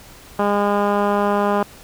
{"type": "tone with low-pass filter", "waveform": "10% pulse", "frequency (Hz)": 203.9, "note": "G#3", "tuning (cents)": -32, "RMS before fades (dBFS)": -18, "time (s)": [0.39, 1.63], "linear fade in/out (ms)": 2, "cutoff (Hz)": 1300, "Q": 0.99, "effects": ["pink hiss -43 dBFS RMS until 1.83 s"]}